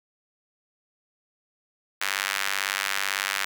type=tone with high-pass filter; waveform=sawtooth; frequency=98 Hz; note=G2; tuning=in tune; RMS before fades=-28 dBFS; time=2.01-3.45 s; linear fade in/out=5 ms; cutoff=1700 Hz; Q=1.4; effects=none